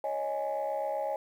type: chord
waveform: sine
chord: C# suspended second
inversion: none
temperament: equal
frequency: 554.4 / 622.3 / 830.6 Hz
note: C#5 / D#5 / G#5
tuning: 0 / 0 / 0 cents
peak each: -33 dBFS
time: 0.04-1.16 s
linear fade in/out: 2 ms
effects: tanh soft clip ceiling -24 dBFS + 10-bit